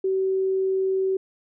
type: tone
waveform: sine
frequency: 381.3 Hz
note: G4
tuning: 48 cents flat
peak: -20 dBFS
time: 0.04-1.17 s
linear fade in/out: 5 ms
effects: none